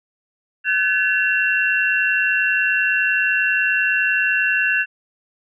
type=tone cluster; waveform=sine; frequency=1520 / 1710 / 2723 Hz; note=F#6 / A6 / F7; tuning=+46 / -50 / -44 cents; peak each=-20 dBFS; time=0.64-4.86 s; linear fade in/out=50 ms; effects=none